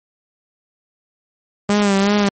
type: tone with vibrato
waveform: sawtooth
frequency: 201.2 Hz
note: G3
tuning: 45 cents sharp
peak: -9 dBFS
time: 1.69-2.29 s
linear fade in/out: 5 ms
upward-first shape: sine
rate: 2.7 Hz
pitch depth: 54 cents each way
effects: MP3 32 kbps